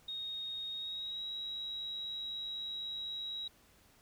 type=tone with pitch glide; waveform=sine; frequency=3729 to 3852 Hz; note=A#7 to B7; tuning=0 to -44 cents; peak=-38 dBFS; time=0.08-3.48 s; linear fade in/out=5 ms; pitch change=+56 cents; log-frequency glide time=0.71-1.24 s; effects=pink hiss -65 dBFS RMS until 4.01 s